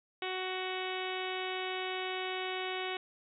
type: harmonic tone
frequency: 372.1 Hz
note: F#4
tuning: 10 cents sharp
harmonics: 1 / 2 / 3 / 4 / 5 / 6 / 7 / 8 / 9 / 10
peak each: -39 / -41 / -45 / -46 / -46 / -43 / -46 / -44 / -48 / -47 dBFS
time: 0.22-2.97 s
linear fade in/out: 2 ms
effects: none